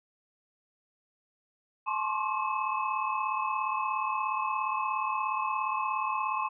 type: tone cluster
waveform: sine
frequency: 859 / 1053 / 1090 / 1168 / 2583 Hz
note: A5 / C6 / C#6 / D6 / E7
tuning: -42 / +11 / -29 / -10 / -36 cents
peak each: -34 / -31 / -35 / -39 / -38 dBFS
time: 1.86-6.49 s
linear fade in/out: 20 ms
effects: none